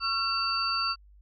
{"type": "tone cluster", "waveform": "sine", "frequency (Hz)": [1106, 1358, 2708, 4595], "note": ["C#6", "F6", "E7", "D8"], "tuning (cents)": [-4, -49, 46, -39], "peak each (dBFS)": [-36, -29, -37, -29], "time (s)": [0, 0.96], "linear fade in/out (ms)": 50, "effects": ["added 50 Hz sine -52 dBFS peak until 1.21 s"]}